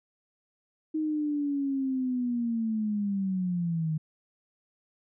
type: linear sweep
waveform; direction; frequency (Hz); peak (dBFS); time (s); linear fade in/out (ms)
sine; down; 314.4 to 153.8; -26; 0.94-3.98; 10
effects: none